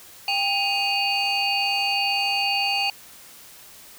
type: tone cluster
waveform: sine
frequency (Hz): 795 / 2502 / 2813 / 4522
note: G5 / D#7 / F7 / C#8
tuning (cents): +24 / +9 / +12 / +34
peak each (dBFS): -25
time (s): 0.28-2.9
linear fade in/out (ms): 2
effects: tanh soft clip ceiling -14 dBFS + white hiss -46 dBFS RMS until 3.98 s